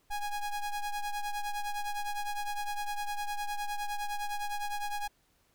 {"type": "ring-modulated tone", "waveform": "square", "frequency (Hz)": 413.9, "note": "G#4", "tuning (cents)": -6, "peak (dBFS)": -30, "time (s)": [0.1, 5.08], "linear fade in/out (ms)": 10, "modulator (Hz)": 409, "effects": ["pink hiss -70 dBFS RMS until 5.54 s"]}